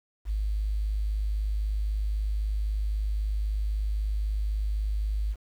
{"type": "tone with quantisation", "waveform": "sine", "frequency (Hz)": 51.91, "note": "G#1", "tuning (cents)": 0, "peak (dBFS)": -25, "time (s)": [0.25, 5.36], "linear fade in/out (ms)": 50, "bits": 9, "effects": []}